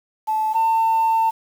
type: tone pair in turn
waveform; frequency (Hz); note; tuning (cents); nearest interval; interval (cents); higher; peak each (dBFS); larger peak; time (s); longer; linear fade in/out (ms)
sine; 870 / 898.6; A5 / A5; -20 / +36; minor second; 56; second; -17 / -13; second; 0.27-0.54 / 0.54-1.31; second; 20
effects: tanh soft clip ceiling -13 dBFS + 7-bit